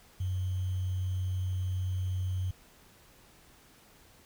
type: tone with sample-and-hold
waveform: sine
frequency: 92.5 Hz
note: F#2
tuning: in tune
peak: -29 dBFS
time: 0.2-2.51 s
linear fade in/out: 5 ms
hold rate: 3150 Hz
effects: pink hiss -59 dBFS RMS until 4.25 s